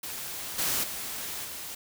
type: noise with level steps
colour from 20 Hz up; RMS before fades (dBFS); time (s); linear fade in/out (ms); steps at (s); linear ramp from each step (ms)
white; -37 / -28 / -36 / -39; 0.03-1.75; 5; 0.58 / 0.83 / 1.44; 10
effects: none